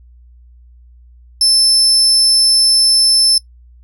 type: tone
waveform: 35% pulse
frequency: 5280 Hz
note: E8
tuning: 2 cents sharp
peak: -6 dBFS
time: 1.41-3.38 s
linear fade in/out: 2 ms
effects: noise-tail reverb RT60 0.1 s tail -21 dB re dry + added 60 Hz sine -40 dBFS peak until 3.83 s